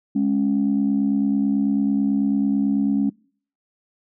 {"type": "tone pair together", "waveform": "sine", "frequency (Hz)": [207.7, 276.8], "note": ["G#3", "C#4"], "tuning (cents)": [0, -2], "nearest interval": "perfect fourth", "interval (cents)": 498, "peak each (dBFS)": -19, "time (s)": [0.15, 3.1], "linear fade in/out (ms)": 10, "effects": ["noise-tail reverb RT60 0.5 s tail -26 dB re dry", "tanh soft clip ceiling -11 dBFS"]}